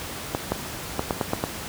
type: clicks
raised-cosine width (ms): 1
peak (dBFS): -8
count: 7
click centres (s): 0.349 / 0.52 / 0.994 / 1.108 / 1.212 / 1.334 / 1.439
effects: pink hiss -34 dBFS RMS until 1.68 s + high-pass 60 Hz 12 dB/octave